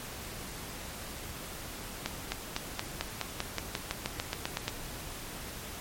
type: accelerating click train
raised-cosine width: 0.2 ms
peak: -13 dBFS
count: 16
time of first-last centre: 2.06-4.68 s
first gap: 260 ms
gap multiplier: 0.94
effects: pink hiss -42 dBFS RMS until 5.8 s + MP3 64 kbps